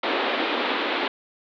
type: band-pass noise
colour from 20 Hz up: pink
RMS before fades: -25 dBFS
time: 0.03-1.08 s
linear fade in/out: 5 ms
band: 260 to 3900 Hz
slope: 48 dB/octave
effects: none